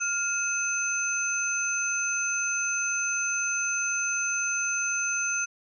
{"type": "tone cluster", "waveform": "sine", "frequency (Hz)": [1402, 2573, 6150], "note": ["F6", "E7", "G8"], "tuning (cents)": [6, -43, -34], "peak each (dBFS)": [-30, -32, -28], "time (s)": [0, 5.46], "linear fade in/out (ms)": 20, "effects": []}